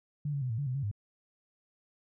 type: tone with pitch steps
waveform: sine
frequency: 146.9 / 141 / 126.9 / 112.2 / 143.1 / 126.9 / 139 / 102.5 Hz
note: D3 / C#3 / B2 / A2 / D3 / B2 / C#3 / G#2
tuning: +1 / +30 / +47 / +34 / -45 / +47 / +5 / -22 cents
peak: -30 dBFS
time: 0.25-0.914 s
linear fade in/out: 5 ms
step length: 83 ms
effects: none